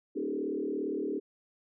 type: tone with frequency modulation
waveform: sine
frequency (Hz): 349.2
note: F4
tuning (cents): 0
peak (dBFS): -30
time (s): 0.15-1.2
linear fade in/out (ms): 20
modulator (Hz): 37.5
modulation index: 2.4
effects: none